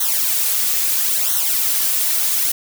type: noise with flanger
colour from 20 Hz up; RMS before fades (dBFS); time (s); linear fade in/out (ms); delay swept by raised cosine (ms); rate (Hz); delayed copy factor
blue; -18; 0-2.52; 5; 0.4 to 3.8; 0.75; -0.8
effects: none

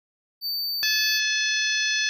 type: tone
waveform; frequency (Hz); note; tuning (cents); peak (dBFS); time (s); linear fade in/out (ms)
square; 4580; D8; -44; -26; 0.41-1.21; 50
type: harmonic tone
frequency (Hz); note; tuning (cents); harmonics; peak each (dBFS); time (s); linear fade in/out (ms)
862; A5; -36; 2 / 3 / 4 / 5 / 6 / 7; -26 / -28 / -29 / -30 / -31 / -31; 0.83-2.09; 0
effects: none

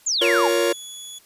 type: exponential sweep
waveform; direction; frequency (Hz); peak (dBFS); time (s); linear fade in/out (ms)
sine; down; 7459 to 771; -19; 0.06-0.48; 10
type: chord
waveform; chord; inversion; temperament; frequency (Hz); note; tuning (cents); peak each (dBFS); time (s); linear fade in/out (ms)
45% pulse; Bb minor; second; just; 349.6 / 466.2 / 559.4; F4 / Bb4 / Db5; +2 / 0 / +16; -22; 0.21-0.73; 10
type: tone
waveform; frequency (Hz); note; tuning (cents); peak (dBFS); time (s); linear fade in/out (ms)
20% pulse; 3397; G#7; +38; -29; 0.48-1.19; 10
effects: white hiss -54 dBFS RMS until 1.25 s + resampled to 32000 Hz

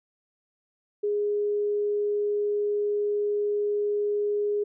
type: tone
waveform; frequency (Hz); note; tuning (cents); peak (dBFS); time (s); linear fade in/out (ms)
sine; 413.5; G#4; -8; -23; 1.03-4.64; 10
effects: none

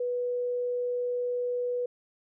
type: tone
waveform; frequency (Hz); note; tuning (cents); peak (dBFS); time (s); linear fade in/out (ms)
sine; 490.7; B4; -11; -27; 0-1.86; 5
effects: none

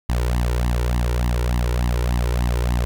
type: tone with flanger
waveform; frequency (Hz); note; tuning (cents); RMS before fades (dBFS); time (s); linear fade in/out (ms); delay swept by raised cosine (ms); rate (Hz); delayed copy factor
sawtooth; 60.2; B1; -44; -20; 0.09-2.85; 0; 1 to 2.2; 3.4; +0.85
effects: none

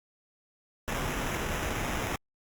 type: noise with sample-and-hold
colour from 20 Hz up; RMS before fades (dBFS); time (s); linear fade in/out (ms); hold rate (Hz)
pink; -32; 0.88-2.16; 0; 4410
effects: Opus 48 kbps

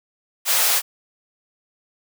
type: high-pass noise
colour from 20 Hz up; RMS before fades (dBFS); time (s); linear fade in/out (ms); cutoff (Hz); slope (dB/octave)
white; -18; 0.45-0.82; 50; 530; 24
effects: none

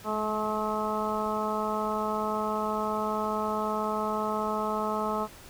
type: harmonic tone with a mistuned harmonic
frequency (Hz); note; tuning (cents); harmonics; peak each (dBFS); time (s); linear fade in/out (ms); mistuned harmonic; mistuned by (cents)
214.6; A3; -43; 1 / 2 / 3 / 4 / 5 / 6; -34 / -34 / -34 / -34 / -34 / -34; 0.04-5.28; 50; 1; -15
effects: pink hiss -49 dBFS RMS until 5.49 s

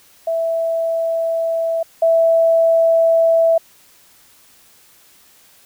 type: tone pair in turn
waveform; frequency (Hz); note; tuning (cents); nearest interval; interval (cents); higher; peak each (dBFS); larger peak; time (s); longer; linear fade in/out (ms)
sine; 659.3 / 659.3; E5 / E5; 0 / 0; unison; 0; neither; -16 / -10; second; 0.27-1.83 / 2.02-3.58; neither; 5
effects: white hiss -50 dBFS RMS until 5.65 s

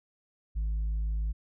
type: tone with tanh clipping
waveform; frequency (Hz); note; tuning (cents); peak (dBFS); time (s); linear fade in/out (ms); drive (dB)
sine; 53.2; G#1; +42; -28; 0.55-1.33; 20; 2
effects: none

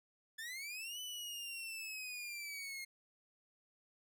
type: linear two-way sweep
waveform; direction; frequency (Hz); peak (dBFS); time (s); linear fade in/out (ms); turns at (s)
sawtooth; up then down; 1726 to 3010 to 2130; -40; 0.38-2.85; 10; 1
effects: none

